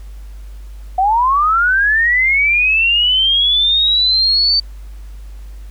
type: linear sweep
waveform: sine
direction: up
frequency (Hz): 729 to 4585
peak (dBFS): -10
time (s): 0.98-4.6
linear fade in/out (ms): 5
effects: added 50 Hz sine -29 dBFS peak until 5.7 s + pink hiss -50 dBFS RMS until 5.7 s